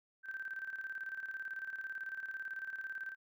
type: tone with tremolo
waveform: sine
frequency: 1558 Hz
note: G6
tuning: 11 cents flat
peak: -38 dBFS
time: 0.23-3.16 s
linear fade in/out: 50 ms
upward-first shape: square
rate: 18 Hz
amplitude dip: 60%
effects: none